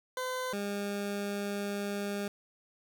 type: tone pair in turn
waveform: 20% pulse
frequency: 510 / 202.4 Hz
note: C5 / G#3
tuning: -44 / -44 cents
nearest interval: octave + major third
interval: 1600 cents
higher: first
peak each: -28 dBFS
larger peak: neither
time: 0.17-0.53 / 0.53-2.28 s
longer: second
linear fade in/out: 2 ms
effects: none